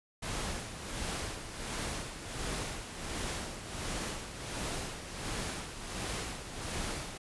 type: noise with tremolo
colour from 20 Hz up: pink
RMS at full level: -36 dBFS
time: 0.22-7.18 s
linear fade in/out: 10 ms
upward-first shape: sine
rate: 1.4 Hz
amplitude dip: 60%
effects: resampled to 24000 Hz